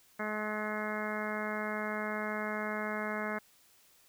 harmonic tone, 212.7 Hz, G#3, 42 cents sharp, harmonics 1 / 2 / 3 / 4 / 5 / 6 / 7 / 8 / 9 / 10, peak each -39 / -42 / -40 / -45 / -44 / -43 / -43 / -42 / -49 / -43 dBFS, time 0.19-3.39 s, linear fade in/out 10 ms, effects white hiss -64 dBFS RMS until 4.08 s

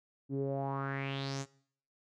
sawtooth tone with low-pass filter sweep, 136.9 Hz, C#3, 21 cents flat, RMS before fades -36 dBFS, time 0.29-1.46 s, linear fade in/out 50 ms, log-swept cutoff 300 to 7500 Hz, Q 4.8, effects noise-tail reverb RT60 0.6 s tail -21 dB re dry

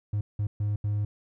triangle tone bursts at uneven times, 103.83 Hz, G#2, in tune, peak -22 dBFS, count 4, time 0.13-0.21 / 0.39-0.47 / 0.6-0.76 / 0.84-1.05 s, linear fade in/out 5 ms, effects tanh soft clip ceiling -19 dBFS

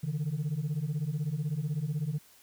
sine beating tone pair, 141.2 / 157.2 Hz, C#3 / D#3, +32 / +18 cents, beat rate 16 Hz, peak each -31 / -30 dBFS, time 0.03-2.19 s, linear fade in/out 10 ms, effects tanh soft clip ceiling -26 dBFS + white hiss -59 dBFS RMS until 2.42 s

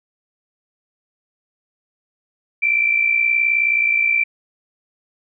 sine tone pair together, 2337 / 2396 Hz, D7 / D7, -9 / +34 cents, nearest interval unison, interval 43 cents, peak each -15 / -21 dBFS, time 2.62-4.24 s, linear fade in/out 10 ms, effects none

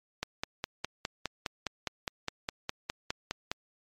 click train, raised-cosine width 0.2 ms, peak -14 dBFS, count 17, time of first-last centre 0.23-3.515 s, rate 4.87 Hz, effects MP3 64 kbps

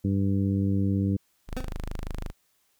harmonic tone, 98 Hz, G2, in tune, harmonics 1 / 2 / 3 / 4 / 5, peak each -25 / -26 / -30 / -40 / -41 dBFS, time 0.04-1.17 s, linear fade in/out 10 ms
sawtooth tone, 25.89 Hz, G#0, 4 cents flat, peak -27 dBFS, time 1.47-2.33 s, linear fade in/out 50 ms
25% pulse tone with exponential decay, 255.9 Hz, C4, 38 cents flat, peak -24 dBFS, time 1.57-1.72 s, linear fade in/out 0 ms, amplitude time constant 31 ms
effects white hiss -69 dBFS RMS until 2.79 s

